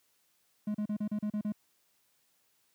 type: tone bursts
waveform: triangle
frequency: 210 Hz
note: G#3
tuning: 19 cents sharp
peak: -28 dBFS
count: 8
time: 0.67-1.522 s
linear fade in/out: 5 ms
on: 75 ms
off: 36 ms
effects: white hiss -72 dBFS RMS until 2.74 s + high-pass 80 Hz 12 dB/octave